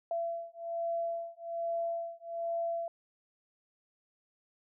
sine beating tone pair, 674 / 675.2 Hz, E5 / E5, +38 / +41 cents, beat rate 1.2 Hz, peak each -36 / -36 dBFS, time 0.11-2.88 s, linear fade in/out 2 ms, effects none

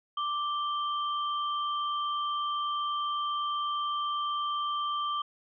sine tone pair together, 1174.7 / 3138 Hz, D6 / G7, 0 / +1 cents, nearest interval octave + perfect fourth, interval 1701 cents, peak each -29 / -37 dBFS, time 0.17-5.22 s, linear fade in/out 5 ms, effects none

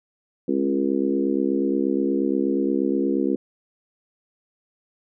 harmonic tone with a mistuned harmonic, 68.4 Hz, C#2, 23 cents flat, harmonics 3 / 4 / 5 / 6 / 7, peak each -27 / -23 / -24 / -29 / -30 dBFS, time 0.48-3.36 s, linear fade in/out 5 ms, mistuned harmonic 3, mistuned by +18 cents, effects none

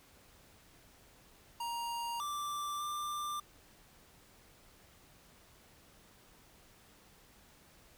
square tone with pitch steps, 939 / 1174 / 1187 Hz, A#5 / D6 / D6, +12 / -1 / +18 cents, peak -37 dBFS, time 1.6-3.4 s, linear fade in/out 5 ms, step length 600 ms, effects pink hiss -62 dBFS RMS until 7.97 s

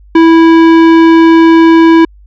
sine tone with tanh clipping, 328.5 Hz, E4, 6 cents flat, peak -3 dBFS, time 0.15-2.05 s, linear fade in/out 5 ms, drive 16 dB, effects added 50 Hz sine -35 dBFS peak until 2.26 s

